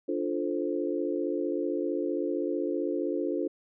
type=chord; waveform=sine; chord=D minor seventh; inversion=none; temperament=equal; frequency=293.7 / 349.2 / 440 / 523.3 Hz; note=D4 / F4 / A4 / C5; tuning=0 / 0 / 0 / 0 cents; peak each=-32 / -31 / -34 / -35 dBFS; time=0.08-3.48 s; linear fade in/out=10 ms; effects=none